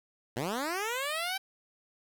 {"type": "linear sweep", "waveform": "10% pulse", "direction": "up", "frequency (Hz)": [107.9, 784], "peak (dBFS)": -23, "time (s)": [0.36, 1.38], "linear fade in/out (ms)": 10, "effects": ["10-bit"]}